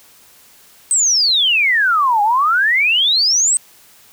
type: exponential two-way sweep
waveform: sine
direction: down then up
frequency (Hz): 8410 to 805 to 8410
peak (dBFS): -11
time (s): 0.91-3.57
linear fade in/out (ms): 0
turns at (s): 2.22
effects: white hiss -47 dBFS RMS until 4.12 s